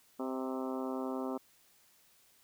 harmonic tone with a mistuned harmonic, 130.81 Hz, C3, in tune, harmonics 2 / 3 / 4 / 5 / 6 / 7 / 8 / 9 / 10, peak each -37 / -41 / -43 / -45 / -47 / -48 / -49 / -50 / -51 dBFS, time 0.19-1.38 s, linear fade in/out 10 ms, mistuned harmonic 5, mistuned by -25 cents, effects white hiss -66 dBFS RMS until 2.43 s

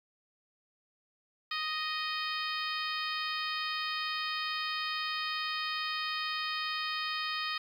harmonic tone, 622.3 Hz, D#5, in tune, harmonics 2 / 3 / 4 / 5 / 6 / 7 / 8, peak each -37 / -39 / -40 / -41 / -42 / -42 / -43 dBFS, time 1.51-7.58 s, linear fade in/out 5 ms, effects 10-bit

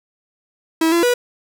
45% pulse tone with pitch steps, 324.1 / 340 / 488.2 Hz, E4 / F4 / B4, -29 / -46 / -20 cents, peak -13 dBFS, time 0.81-1.14 s, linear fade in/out 5 ms, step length 110 ms, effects none

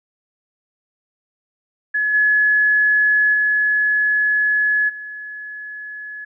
sine tone with level steps, 1700 Hz, G#6, 40 cents sharp, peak -16 / -12 / -14 / -29 dBFS, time 1.94-6.25 s, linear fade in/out 10 ms, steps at 2.13 / 3.33 / 4.88 s, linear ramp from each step 20 ms, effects none

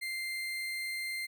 35% pulse tone, 2092 Hz, C7, 1 cent flat, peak -33 dBFS, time 0.01-1.27 s, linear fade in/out 20 ms, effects none

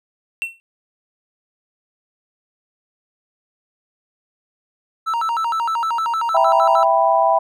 triangle tone with exponential decay, 2709 Hz, E7, 47 cents sharp, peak -15 dBFS, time 0.42-0.6 s, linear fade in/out 0 ms, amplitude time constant 37 ms
triangle tone with vibrato, 1109 Hz, C#6, in tune, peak -16 dBFS, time 5.06-6.85 s, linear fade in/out 20 ms, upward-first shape square, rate 6.5 Hz, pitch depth 300 cents each way
sine chord, E minor, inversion none, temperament equal, 659.3 / 784 / 987.8 Hz, E5 / G5 / B5, 0 / 0 / 0 cents, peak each -16 / -17 / -17 dBFS, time 6.34-7.39 s, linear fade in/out 10 ms
effects none

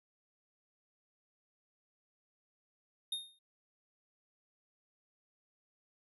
square tone with exponential decay, 3687 Hz, A#7, 20 cents flat, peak -33 dBFS, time 3.12-3.39 s, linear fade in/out 5 ms, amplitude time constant 57 ms, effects resampled to 32000 Hz

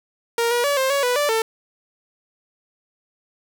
sawtooth tone with pitch steps, 466.6 / 480.3 / 571 / 528 / 561 / 493.1 / 584 / 447.1 Hz, A#4 / B4 / D5 / C5 / C#5 / B4 / D5 / A4, +2 / -48 / -49 / +16 / +21 / -3 / -10 / +28 cents, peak -14 dBFS, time 0.38-1.42 s, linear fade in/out 2 ms, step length 130 ms, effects 7-bit

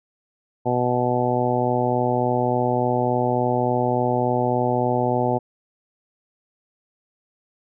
harmonic tone, 123.47 Hz, B2, in tune, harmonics 1 / 2 / 3 / 4 / 5 / 6 / 7, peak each -26 / -26 / -26 / -26 / -26 / -26 / -26 dBFS, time 0.65-5.39 s, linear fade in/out 20 ms, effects none

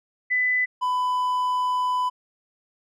sine / triangle tone pair in turn, 2000 / 1000 Hz, B6 / B5, +21 / +21 cents, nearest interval octave, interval 1200 cents, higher first, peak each -19 dBFS, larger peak neither, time 0.3-0.66 / 0.81-2.1 s, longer second, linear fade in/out 20 ms, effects none

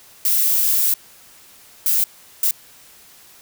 violet noise bursts at uneven times, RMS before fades -17 dBFS, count 3, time 0.25-0.94 / 1.86-2.04 / 2.43-2.51 s, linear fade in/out 2 ms, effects white hiss -47 dBFS RMS until 3.41 s

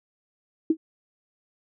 sine tone with exponential decay, 320 Hz, D#4, 49 cents sharp, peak -13 dBFS, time 0.7-0.77 s, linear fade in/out 5 ms, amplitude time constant 15 ms, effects none

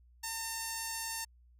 5% pulse tone with notch filter, 906 Hz, A#5, 50 cents flat, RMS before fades -39 dBFS, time 0.23-1.25 s, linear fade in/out 10 ms, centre 3300 Hz, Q 1.9, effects added 60 Hz sine -59 dBFS peak until 1.59 s

